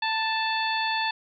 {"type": "harmonic tone with a mistuned harmonic", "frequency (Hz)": 880, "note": "A5", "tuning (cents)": 0, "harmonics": [1, 2, 3, 4, 5], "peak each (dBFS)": [-27, -30, -32, -33, -34], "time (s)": [0.02, 1.11], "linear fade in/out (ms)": 5, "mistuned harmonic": 1, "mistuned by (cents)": 18, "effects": []}